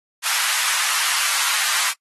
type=high-pass noise; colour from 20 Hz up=pink; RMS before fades=-21 dBFS; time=0.22-1.94 s; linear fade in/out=50 ms; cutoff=1100 Hz; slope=24 dB/octave; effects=noise-tail reverb RT60 0.1 s tail -26 dB re dry + AAC 32 kbps